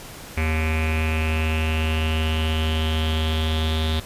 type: tone with low-pass filter sweep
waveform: square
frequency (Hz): 79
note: D#2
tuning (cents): +27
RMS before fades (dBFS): -22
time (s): 0.37-4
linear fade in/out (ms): 5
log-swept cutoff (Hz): 2300 to 3600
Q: 7.4
effects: pink hiss -39 dBFS RMS until 4.05 s + resampled to 32000 Hz